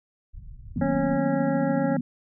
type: low-pass noise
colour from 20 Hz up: pink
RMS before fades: -41 dBFS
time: 0.33-1.18 s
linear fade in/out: 20 ms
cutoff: 120 Hz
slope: 24 dB/octave
type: chord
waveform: sine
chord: B major seventh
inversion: first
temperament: equal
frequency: 155.56 / 185 / 233.1 / 246.9 Hz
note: D#3 / F#3 / A#3 / B3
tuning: 0 / 0 / 0 / 0 cents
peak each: -30 dBFS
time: 0.76-2.01 s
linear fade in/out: 5 ms
type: tone with exponential decay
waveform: triangle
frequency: 87.7 Hz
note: F2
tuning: 8 cents sharp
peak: -28 dBFS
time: 0.77-0.98 s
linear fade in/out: 5 ms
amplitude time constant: 44 ms
type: harmonic tone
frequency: 274.1 Hz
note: C#4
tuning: 19 cents flat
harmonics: 1 / 2 / 3 / 5 / 6 / 7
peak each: -26 / -27 / -32 / -39 / -40 / -43 dBFS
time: 0.81-1.97 s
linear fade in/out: 5 ms
effects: none